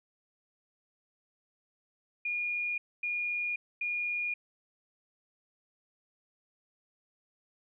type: tone bursts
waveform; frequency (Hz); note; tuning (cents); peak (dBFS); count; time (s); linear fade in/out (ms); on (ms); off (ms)
sine; 2432; D#7; -40; -30; 3; 2.25-4.34; 5; 530; 250
effects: none